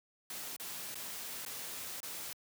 white noise with dropouts, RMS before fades -43 dBFS, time 0.3-2.33 s, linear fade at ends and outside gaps 2 ms, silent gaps 0.564-0.598 / 0.945-0.954 / 1.451-1.461 / 2.004-2.03 s, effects high-pass 100 Hz 12 dB/octave

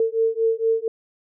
sine beating tone pair, 448.9 / 453.2 Hz, A4 / A#4, +35 / -49 cents, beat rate 4.3 Hz, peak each -21 dBFS, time 0-0.88 s, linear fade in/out 2 ms, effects none

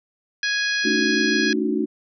harmonic tone, 830.6 Hz, G#5, in tune, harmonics 2 / 3 / 4 / 5 / 6 / 7, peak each -22 / -29 / -31 / -30 / -30 / -35 dBFS, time 0.43-1.53 s, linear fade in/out 2 ms
sine chord, D# half-diminished seventh, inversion second, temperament equal with one note detuned, 220 / 284.2 / 311.1 / 370 Hz, A3 / C#4 / D#4 / F#4, 0 / +43 / 0 / 0 cents, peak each -25 dBFS, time 0.84-1.86 s, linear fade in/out 20 ms
effects none

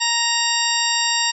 harmonic tone, 933 Hz, A#5, 1 cent sharp, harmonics 1 / 2 / 3 / 4 / 5 / 6 / 8, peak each -25 / -25 / -25 / -25 / -25 / -25 / -25 dBFS, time 0-1.32 s, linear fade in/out 20 ms, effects none

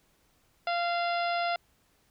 harmonic tone with a mistuned harmonic, 692 Hz, F5, 16 cents flat, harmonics 1 / 2 / 3 / 4 / 5 / 6 / 7, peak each -28 / -34 / -38 / -40 / -42 / -44 / -45 dBFS, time 0.67-1.56 s, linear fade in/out 2 ms, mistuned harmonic 7, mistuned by +43 cents, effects pink hiss -68 dBFS RMS until 2.1 s

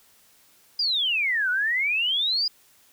sine exponential two-way sweep, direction down then up, 4978 to 1442 to 4978 Hz, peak -21 dBFS, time 0.79-2.48 s, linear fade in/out 5 ms, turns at 1.5 s, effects white hiss -58 dBFS RMS until 2.92 s

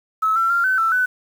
sine tone with pitch steps, 1296 / 1348 / 1387 / 1522 / 1332 / 1499 Hz, E6 / E6 / F6 / F#6 / E6 / F#6, -30 / +38 / -12 / +48 / +18 / +22 cents, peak -15 dBFS, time 0.22-1.06 s, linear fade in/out 10 ms, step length 140 ms, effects 7-bit

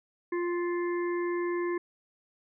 harmonic tone, 349.2 Hz, F4, in tune, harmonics 1 / 3 / 5 / 6, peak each -28 / -38 / -42 / -44 dBFS, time 0.32-1.78 s, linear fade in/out 5 ms, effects none

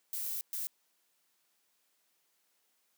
violet noise bursts at uneven times, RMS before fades -37 dBFS, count 2, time 0.13-0.41 / 0.53-0.67 s, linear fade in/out 0 ms, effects white hiss -75 dBFS RMS until 2.97 s + high-pass 200 Hz 12 dB/octave

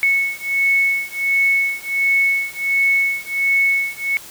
sine beating tone pair, 2205 / 2206.4 Hz, C#7 / C#7, -10 / -9 cents, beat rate 1.4 Hz, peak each -18 dBFS, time 0.03-4.17 s, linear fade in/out 0 ms, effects white hiss -38 dBFS RMS until 4.3 s

